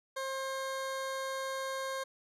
20% pulse tone, 533 Hz, C5, 32 cents sharp, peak -30 dBFS, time 0.16-2.04 s, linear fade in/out 10 ms, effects low-pass 12000 Hz 12 dB/octave

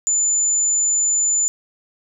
sine tone, 7040 Hz, A8, in tune, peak -15 dBFS, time 0.07-1.48 s, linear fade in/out 0 ms, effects none

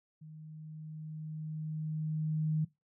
sine tone with level ramp, 155.56 Hz, D#3, in tune, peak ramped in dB -47 to -27 dBFS, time 0.21-2.65 s, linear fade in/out 10 ms, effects noise-tail reverb RT60 0.2 s tail -20 dB re dry

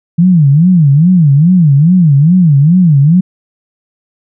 sine tone with vibrato, 160 Hz, D#3, 49 cents sharp, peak -3 dBFS, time 0.18-3.21 s, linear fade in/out 10 ms, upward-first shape sine, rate 2.4 Hz, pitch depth 260 cents each way, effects none

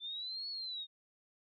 sine linear two-way sweep, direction up then down, 3520 to 4421 to 3674 Hz, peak -39 dBFS, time 0-0.87 s, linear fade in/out 50 ms, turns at 0.49 s, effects none

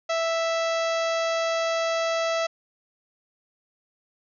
harmonic tone, 659.3 Hz, E5, in tune, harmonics 1 / 2 / 3 / 4 / 5 / 6 / 7 / 8 / 9 / 10, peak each -24 / -30 / -34 / -36 / -38 / -40 / -41 / -42 / -43 / -44 dBFS, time 0.09-2.47 s, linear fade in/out 10 ms, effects none

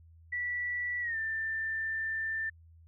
sine tone with pitch glide, 1955 to 1782.4 Hz, B6 to A6, -18 to +22 cents, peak -31 dBFS, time 0.32-2.5 s, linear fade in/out 10 ms, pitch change -160 cents, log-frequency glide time 1.01-1.17 s, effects added 82 Hz sine -54 dBFS peak until 2.87 s

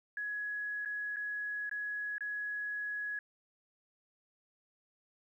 sine tone with dropouts, 1678 Hz, G#6, 17 cents sharp, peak -35 dBFS, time 0.17-3.19 s, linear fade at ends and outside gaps 2 ms, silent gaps 0.85-0.857 / 1.161-1.167 / 1.695-1.713 / 2.182-2.207 s, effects 12-bit

